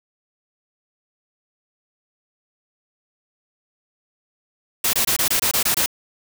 white noise bursts, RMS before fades -19 dBFS, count 9, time 4.84-5.861 s, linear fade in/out 5 ms, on 93 ms, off 23 ms, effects none

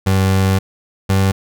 30% pulse tone pair in turn, 95.7 / 96.59 Hz, G2 / G2, -41 / -25 cents, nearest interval unison, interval 16 cents, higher second, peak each -9 dBFS, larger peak neither, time 0.06-0.59 / 1.09-1.32 s, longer first, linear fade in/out 10 ms, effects none

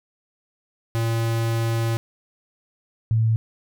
square / sine tone pair in turn, 114.5 / 111.95 Hz, A#2 / A2, -31 / +30 cents, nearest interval unison, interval 39 cents, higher first, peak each -21 / -16 dBFS, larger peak second, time 0.95-1.97 / 3.11-3.36 s, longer first, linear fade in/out 0 ms, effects none

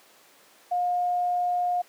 sine tone, 713 Hz, F5, 36 cents sharp, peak -22 dBFS, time 0.71-1.82 s, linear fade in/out 10 ms, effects pink hiss -55 dBFS RMS until 1.88 s + high-pass 400 Hz 12 dB/octave

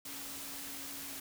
sine tone in noise, 277.2 Hz, C#4, in tune, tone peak -53 dBFS, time 0.05-1.2 s, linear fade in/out 5 ms, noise white, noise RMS -44 dBFS, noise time 0.05-1.2 s, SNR -12 dB, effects none

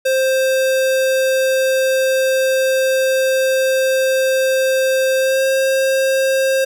square tone with pitch glide, 526 to 532.7 Hz, C5 to C5, +9 to +31 cents, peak -14 dBFS, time 0.05-6.65 s, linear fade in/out 10 ms, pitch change +22 cents, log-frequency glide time 5.19-5.43 s, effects none

